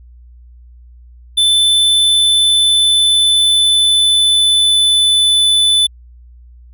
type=tone with pitch glide; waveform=square; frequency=3520 to 3498 Hz; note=A7 to A7; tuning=0 to -11 cents; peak=-9 dBFS; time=1.37-5.87 s; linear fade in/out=10 ms; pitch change=-11 cents; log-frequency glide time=1.84-5.45 s; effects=added 60 Hz sine -37 dBFS peak until 6.73 s